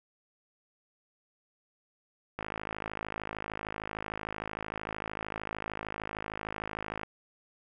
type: click train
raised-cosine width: 0.5 ms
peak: -20 dBFS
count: 248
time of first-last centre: 2.39-7.033 s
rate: 53.2 Hz
effects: none